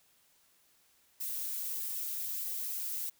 violet noise with flanger, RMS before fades -37 dBFS, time 1.2-3.1 s, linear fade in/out 10 ms, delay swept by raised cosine 1.7 to 6.9 ms, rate 1.3 Hz, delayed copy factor -0.55, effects white hiss -68 dBFS RMS until 3.19 s

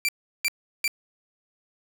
sawtooth tone bursts, 2349 Hz, D7, in tune, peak -18 dBFS, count 3, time 0.05-0.878 s, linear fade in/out 0 ms, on 36 ms, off 360 ms, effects none

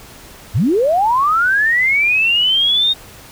sine linear sweep, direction up, 73.42 to 3729 Hz, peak -11 dBFS, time 0.54-2.94 s, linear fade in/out 20 ms, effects pink hiss -39 dBFS RMS until 3.31 s

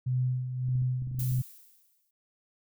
sine tone with tremolo, 126.9 Hz, B2, 47 cents sharp, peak -24 dBFS, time 0.06-1.42 s, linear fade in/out 10 ms, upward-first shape sine, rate 1.7 Hz, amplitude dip 60%
clicks, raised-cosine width 5 ms, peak -31 dBFS, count 11, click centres 0.687 / 0.755 / 0.821 / 1.022 / 1.073 / 1.114 / 1.147 / 1.188 / 1.221 / 1.318 / 1.388 s
violet noise with exponential decay, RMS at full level -37 dBFS, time 1.19-2.11 s, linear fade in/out 5 ms, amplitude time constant 200 ms
effects none

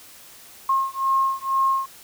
sine beating tone pair, 1073 / 1075.1 Hz, C6 / C6, +43 / +47 cents, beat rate 2.1 Hz, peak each -22 dBFS, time 0.69-1.86 s, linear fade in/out 5 ms, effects white hiss -46 dBFS RMS until 2.03 s

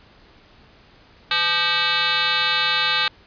sine tone with frequency modulation, 2614 Hz, E7, 15 cents flat, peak -17 dBFS, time 1.31-3.08 s, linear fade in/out 2 ms, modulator 351 Hz, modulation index 4.5, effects pink hiss -51 dBFS RMS until 3.26 s + resampled to 11025 Hz

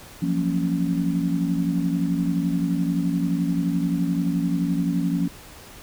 sine chord, Gb major seventh, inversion third, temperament just, 173.43 / 185 / 231.2 / 277.5 Hz, F3 / Gb3 / Bb3 / Db4, -12 / 0 / -14 / +2 cents, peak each -23 / -29 / -29 / -25 dBFS, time 0.22-5.28 s, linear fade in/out 5 ms, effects pink hiss -44 dBFS RMS until 5.82 s

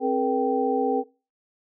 sine tone cluster, 264.4 / 425.8 / 481.1 / 780 Hz, C4 / G#4 / B4 / G5, +18 / +43 / -45 / -9 cents, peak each -26 dBFS, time 0-1.04 s, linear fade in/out 50 ms, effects noise-tail reverb RT60 0.3 s tail -19 dB re dry

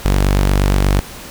sawtooth tone, 48.39 Hz, G1, 22 cents flat, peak -7 dBFS, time 0.05-1 s, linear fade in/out 0 ms, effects pink hiss -33 dBFS RMS until 1.3 s

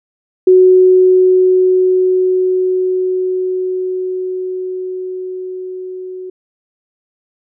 sine tone with level ramp, 370 Hz, F#4, in tune, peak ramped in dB -3 to -24 dBFS, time 0.47-6.3 s, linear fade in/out 5 ms, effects none

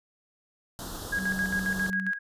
pink band-stop noise, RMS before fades -38 dBFS, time 0.79-1.9 s, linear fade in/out 0 ms, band 1600 to 3200 Hz, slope 48 dB/octave
sine tone with tremolo, 1643 Hz, G#6, 19 cents flat, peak -25 dBFS, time 1.12-2.19 s, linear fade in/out 10 ms, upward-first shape square, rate 7.4 Hz, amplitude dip 65%
sine tone, 190 Hz, F#3, 46 cents sharp, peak -31 dBFS, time 1.16-2.12 s, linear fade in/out 50 ms
effects resampled to 32000 Hz

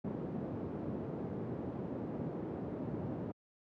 pink band-pass noise, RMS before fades -40 dBFS, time 0.04-3.32 s, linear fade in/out 10 ms, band 140 to 420 Hz, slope 12 dB/octave, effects high-pass 80 Hz 12 dB/octave

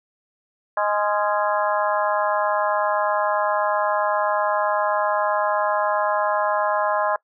harmonic tone with a mistuned harmonic, 207.7 Hz, G#3, in tune, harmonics 3 / 4 / 5 / 6 / 7 / 8, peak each -23 / -25 / -24 / -30 / -31 / -29 dBFS, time 0.77-7.16 s, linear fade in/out 2 ms, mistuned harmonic 7, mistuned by -88 cents, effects noise-tail reverb RT60 0.1 s tail -22 dB re dry

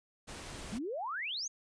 pink noise, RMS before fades -45 dBFS, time 0.27-0.79 s, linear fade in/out 20 ms
sine exponential sweep, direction up, 192.4 to 6800 Hz, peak -35 dBFS, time 0.72-1.48 s, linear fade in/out 10 ms
effects resampled to 22050 Hz

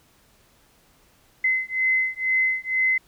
sine beating tone pair, 2048 / 2050.1 Hz, C7 / C7, -38 / -36 cents, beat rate 2.1 Hz, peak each -23 dBFS, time 1.44-2.98 s, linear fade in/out 5 ms, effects pink hiss -59 dBFS RMS until 3.07 s

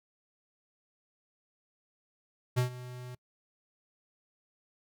square tone with ADSR envelope, 124.9 Hz, B2, 20 cents sharp, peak -24 dBFS, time 2.56-3.15 s, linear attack 23 ms, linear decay 110 ms, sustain -18 dB, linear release 5 ms, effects noise-tail reverb RT60 0.1 s tail -26 dB re dry

